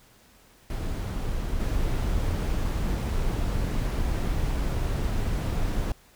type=noise with level steps; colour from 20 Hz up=brown; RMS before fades=-29 / -26 dBFS; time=0.7-5.92 s; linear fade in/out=2 ms; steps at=1.6 s; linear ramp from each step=2 ms; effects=pink hiss -57 dBFS RMS until 6.15 s